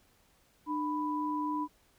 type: tone pair together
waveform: sine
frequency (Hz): 300.6 / 991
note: D4 / B5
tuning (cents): +40 / +6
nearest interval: octave + major sixth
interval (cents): 2066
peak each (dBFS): -33 / -33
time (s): 0.66-1.68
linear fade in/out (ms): 50
effects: pink hiss -67 dBFS RMS until 1.98 s